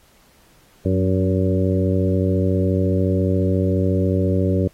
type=harmonic tone with a mistuned harmonic; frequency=94.2 Hz; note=F#2; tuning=32 cents sharp; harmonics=1 / 2 / 3 / 4 / 5 / 6; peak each=-19 / -22 / -24 / -25 / -26 / -27 dBFS; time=0.85-4.68 s; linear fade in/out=5 ms; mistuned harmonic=2; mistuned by=-34 cents; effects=pink hiss -55 dBFS RMS until 4.73 s + AAC 48 kbps